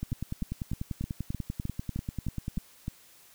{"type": "two click trains", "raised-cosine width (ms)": 5, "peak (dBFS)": [-20, -20], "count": [10, 27], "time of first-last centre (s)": [[0.12, 2.881], [0.03, 2.579]], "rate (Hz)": [3.26, 10.2], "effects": ["white hiss -57 dBFS RMS until 3.34 s"]}